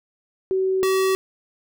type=tone pair in turn; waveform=sine / square; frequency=378.8 / 381 Hz; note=F#4 / G4; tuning=+41 / -49 cents; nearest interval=unison; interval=10 cents; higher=second; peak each=-18 dBFS; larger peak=neither; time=0.51-0.83 / 0.83-1.15 s; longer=neither; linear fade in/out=0 ms; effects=none